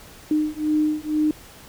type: beating tone pair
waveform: sine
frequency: 304.3 / 306.4 Hz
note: D#4 / D#4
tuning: -38 / -27 cents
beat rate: 2.1 Hz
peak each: -22 dBFS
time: 0.31-1.31 s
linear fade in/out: 2 ms
effects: pink hiss -45 dBFS RMS until 1.68 s